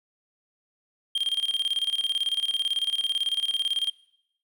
triangle tone with tremolo, 3200 Hz, G7, 35 cents sharp, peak -20 dBFS, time 1.15-3.9 s, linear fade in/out 5 ms, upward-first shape square, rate 18 Hz, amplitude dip 75%, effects noise-tail reverb RT60 0.8 s tail -22 dB re dry

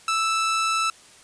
sawtooth tone, 1318.5 Hz, E6, in tune, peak -17 dBFS, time 0.08-0.9 s, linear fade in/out 2 ms, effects white hiss -50 dBFS RMS until 1.23 s + resampled to 22050 Hz

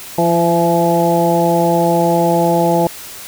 harmonic tone with a mistuned harmonic, 170 Hz, F3, 46 cents flat, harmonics 1 / 2 / 3 / 4 / 5, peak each -17 / -17 / -17 / -17 / -17 dBFS, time 0.18-2.87 s, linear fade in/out 2 ms, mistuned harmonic 4, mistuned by -18 cents, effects white hiss -32 dBFS RMS until 3.27 s

